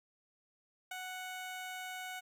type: tone with ADSR envelope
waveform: 15% pulse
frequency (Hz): 740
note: F#5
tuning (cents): 0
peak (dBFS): -32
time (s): 0.91-2.21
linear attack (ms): 6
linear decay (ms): 12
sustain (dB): -3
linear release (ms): 24
effects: none